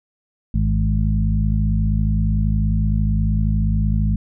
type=harmonic tone with a mistuned harmonic; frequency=52.9 Hz; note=G#1; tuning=33 cents sharp; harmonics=1 / 2 / 3 / 4; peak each=-18 / -21 / -23 / -24 dBFS; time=0.54-4.16 s; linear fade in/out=5 ms; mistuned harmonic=2; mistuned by=-34 cents; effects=none